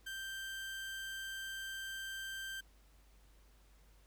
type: tone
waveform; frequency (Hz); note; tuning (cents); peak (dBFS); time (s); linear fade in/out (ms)
30% pulse; 1568; G6; 0; -39; 0.06-2.61; 10
effects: added 50 Hz sine -62 dBFS peak until 4.06 s + pink hiss -70 dBFS RMS until 4.06 s